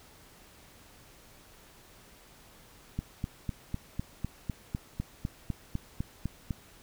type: click train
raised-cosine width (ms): 5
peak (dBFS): -19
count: 15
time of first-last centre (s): 2.99-6.508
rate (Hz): 3.98
effects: pink hiss -56 dBFS RMS until 6.82 s